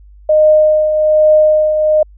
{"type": "tone with tremolo", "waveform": "sine", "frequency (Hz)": 615, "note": "D#5", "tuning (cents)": -20, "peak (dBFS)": -4, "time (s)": [0.29, 2.03], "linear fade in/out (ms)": 5, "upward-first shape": "triangle", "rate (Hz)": 1.2, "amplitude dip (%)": 55, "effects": ["added 50 Hz sine -37 dBFS peak until 2.17 s"]}